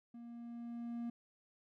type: tone with level ramp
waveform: triangle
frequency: 235.6 Hz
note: A#3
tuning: 19 cents sharp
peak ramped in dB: -47 to -36 dBFS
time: 0.14-1.1 s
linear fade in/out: 5 ms
effects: none